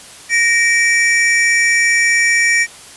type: tone pair together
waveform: square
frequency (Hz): 1864.7 / 2320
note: A#6 / D7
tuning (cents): 0 / -22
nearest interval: major third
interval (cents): 378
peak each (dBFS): -14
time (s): 0.29-2.67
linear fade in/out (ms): 50
effects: white hiss -37 dBFS RMS until 2.96 s + resampled to 24000 Hz